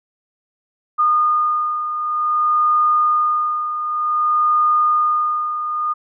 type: beating tone pair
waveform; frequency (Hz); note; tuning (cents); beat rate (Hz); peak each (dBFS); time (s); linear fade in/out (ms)
sine; 1222 / 1222.54; D#6 / D#6; -32 / -31; 0.54; -15 / -22; 0.98-5.94; 20
effects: none